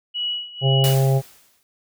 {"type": "tone with tremolo", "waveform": "sine", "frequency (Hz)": 2927, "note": "F#7", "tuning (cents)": -19, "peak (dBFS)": -21, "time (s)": [0.14, 0.95], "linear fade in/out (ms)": 20, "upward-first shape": "sine", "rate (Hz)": 2, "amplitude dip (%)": 85}
{"type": "harmonic tone", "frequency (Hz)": 134.4, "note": "C3", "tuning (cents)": 47, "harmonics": [1, 3, 4, 5, 6], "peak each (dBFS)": [-15, -25, -27, -29, -31], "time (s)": [0.61, 1.22], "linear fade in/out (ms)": 50}
{"type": "noise with exponential decay", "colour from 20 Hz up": "white", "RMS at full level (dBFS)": -25, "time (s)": [0.84, 1.63], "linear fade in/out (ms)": 0, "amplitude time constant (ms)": 170}
{"effects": []}